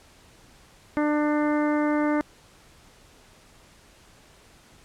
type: harmonic tone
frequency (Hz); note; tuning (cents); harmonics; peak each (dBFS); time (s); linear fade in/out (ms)
298.3; D4; +27; 1 / 2 / 3 / 4 / 5 / 6 / 7; -22 / -28 / -32 / -34 / -36 / -38 / -39; 0.97-2.21; 0
effects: pink hiss -54 dBFS RMS until 4.84 s + low-pass 10000 Hz 12 dB/octave